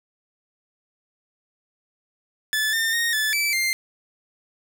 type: tone with pitch steps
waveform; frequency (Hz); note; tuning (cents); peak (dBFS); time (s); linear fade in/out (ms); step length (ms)
sawtooth; 1737 / 1808 / 1858 / 1738 / 2316 / 2099; A6 / A6 / A#6 / A6 / D7 / C7; -23 / +47 / -6 / -22 / -25 / +5; -17; 2.53-3.73; 0; 200
effects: none